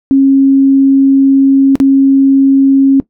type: tone with dropouts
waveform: sine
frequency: 271.8 Hz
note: C#4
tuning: 34 cents flat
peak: -3 dBFS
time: 0.11-3 s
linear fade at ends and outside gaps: 0 ms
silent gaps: 1.755-1.801 s
effects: noise-tail reverb RT60 0.1 s tail -17 dB re dry